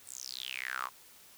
sawtooth tone with high-pass filter sweep, 64 Hz, C2, 38 cents flat, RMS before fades -40 dBFS, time 0.05-0.9 s, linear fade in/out 50 ms, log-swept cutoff 9100 to 1000 Hz, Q 8.1, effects white hiss -57 dBFS RMS until 1.37 s

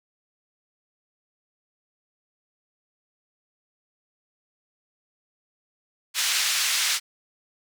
white band-pass noise, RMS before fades -24 dBFS, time 6.14-7 s, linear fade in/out 50 ms, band 1700 to 6300 Hz, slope 12 dB/octave, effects none

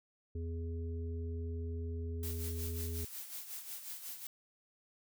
harmonic tone, 83.1 Hz, E2, 15 cents sharp, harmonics 1 / 3 / 5, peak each -37 / -48 / -47 dBFS, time 0.35-3.05 s, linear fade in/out 5 ms
blue noise with tremolo, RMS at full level -43 dBFS, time 2.23-4.27 s, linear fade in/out 2 ms, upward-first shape sine, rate 5.5 Hz, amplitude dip 60%
effects none

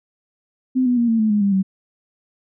sine tone with pitch steps, 257.1 / 246.5 / 236.3 / 226.6 / 217.2 / 208.2 / 199.63 / 191.39 Hz, C4 / B3 / A#3 / A#3 / A3 / G#3 / G3 / G3, -30 / -3 / +24 / -49 / -22 / +5 / +32 / -41 cents, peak -14 dBFS, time 0.75-1.63 s, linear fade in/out 20 ms, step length 110 ms, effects none

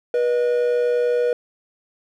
triangle tone pair together, 485.1 / 614 Hz, B4 / D#5, -31 / -23 cents, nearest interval major third, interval 408 cents, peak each -15 / -25 dBFS, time 0.14-1.33 s, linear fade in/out 2 ms, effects none

